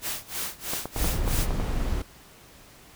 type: noise with tremolo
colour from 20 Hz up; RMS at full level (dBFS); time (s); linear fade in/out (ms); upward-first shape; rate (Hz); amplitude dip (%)
white; -30; 0.01-1.48; 50; sine; 3.1; 95
type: clicks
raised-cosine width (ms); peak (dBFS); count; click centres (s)
1; -17; 7; 0.735 / 0.856 / 0.962 / 1.044 / 1.278 / 1.507 / 1.599
type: noise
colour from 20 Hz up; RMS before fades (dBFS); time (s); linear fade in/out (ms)
brown; -26; 0.96-2.02; 5
effects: pink hiss -51 dBFS RMS until 2.95 s